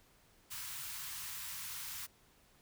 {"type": "band-stop noise", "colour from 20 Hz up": "white", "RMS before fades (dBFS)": -44, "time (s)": [0.5, 2.07], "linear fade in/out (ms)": 20, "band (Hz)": [160, 910], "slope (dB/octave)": 48, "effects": ["pink hiss -67 dBFS RMS until 2.61 s"]}